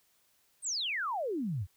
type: exponential sweep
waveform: sine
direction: down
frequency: 9030 to 82.3 Hz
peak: -31 dBFS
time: 0.62-1.67 s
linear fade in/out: 50 ms
effects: white hiss -70 dBFS RMS until 1.76 s